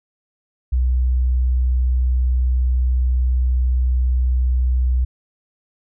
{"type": "tone", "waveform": "sine", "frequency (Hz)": 62.7, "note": "B1", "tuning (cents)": 27, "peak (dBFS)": -14, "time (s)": [0.72, 5.05], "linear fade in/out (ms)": 10, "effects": []}